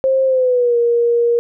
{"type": "tone with pitch glide", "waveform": "sine", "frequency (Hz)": [530, 472.2], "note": ["C5", "A#4"], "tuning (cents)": [22, 22], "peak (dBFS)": -11, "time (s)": [0.04, 1.39], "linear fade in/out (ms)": 0, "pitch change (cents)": -200, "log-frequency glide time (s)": [0.25, 0.77], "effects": []}